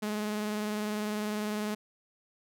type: tone with vibrato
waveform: sawtooth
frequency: 211.1 Hz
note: G#3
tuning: 29 cents sharp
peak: -27 dBFS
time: 0.02-1.75 s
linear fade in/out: 10 ms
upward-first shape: triangle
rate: 20 Hz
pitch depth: 37 cents each way
effects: none